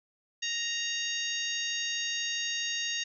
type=harmonic tone; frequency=932.3 Hz; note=A#5; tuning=in tune; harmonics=2 / 3 / 4 / 5 / 6 / 7; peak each=-37 / -35 / -36 / -41 / -41 / -38 dBFS; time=0.42-3.04 s; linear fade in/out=10 ms; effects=none